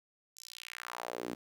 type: tone with high-pass filter sweep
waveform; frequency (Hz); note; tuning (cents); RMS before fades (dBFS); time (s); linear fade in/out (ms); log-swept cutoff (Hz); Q
sawtooth; 60.2; B1; -44; -44; 0.36-1.35; 10; 6900 to 250; 2.2
effects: 11-bit